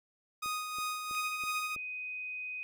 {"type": "tone with tremolo", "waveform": "sawtooth", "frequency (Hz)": 1244.5, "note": "D#6", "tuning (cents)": 0, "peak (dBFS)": -29, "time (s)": [0.42, 1.76], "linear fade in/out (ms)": 10, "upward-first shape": "sine", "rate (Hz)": 2.9, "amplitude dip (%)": 45}
{"type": "click train", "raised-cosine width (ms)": 2, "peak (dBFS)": -38, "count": 5, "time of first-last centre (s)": [0.46, 1.763], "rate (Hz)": 3.07}
{"type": "tone", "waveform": "sine", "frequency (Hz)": 2502, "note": "D#7", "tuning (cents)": 9, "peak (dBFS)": -37, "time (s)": [1.15, 2.63], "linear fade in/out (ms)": 0}
{"effects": []}